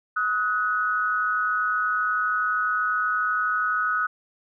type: tone pair together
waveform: sine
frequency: 1268 / 1480.4 Hz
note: D#6 / F#6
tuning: +32 / 0 cents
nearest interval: minor third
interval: 268 cents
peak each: -24 / -24 dBFS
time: 0.16-4.07 s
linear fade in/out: 10 ms
effects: none